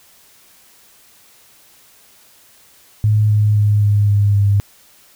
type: tone with pitch steps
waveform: sine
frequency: 106.5 / 105.34 / 104.19 / 103.05 / 101.93 / 100.81 Hz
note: G#2 / G#2 / G#2 / G#2 / G#2 / G2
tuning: +44 / +25 / +6 / -13 / -32 / +49 cents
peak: -10 dBFS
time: 3.04-4.6 s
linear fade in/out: 0 ms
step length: 260 ms
effects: white hiss -49 dBFS RMS until 5.15 s